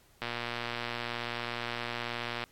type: click train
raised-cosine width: 0.3 ms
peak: -18 dBFS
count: 265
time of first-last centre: 0.22-2.438 s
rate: 119 Hz
effects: pink hiss -63 dBFS RMS until 2.51 s + AAC 64 kbps